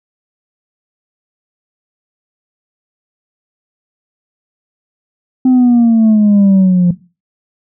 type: exponential sweep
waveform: sine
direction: down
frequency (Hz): 259.7 to 174.61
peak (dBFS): -3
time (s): 5.45-6.91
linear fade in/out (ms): 5
effects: noise-tail reverb RT60 0.3 s tail -17 dB re dry + tanh soft clip ceiling -4 dBFS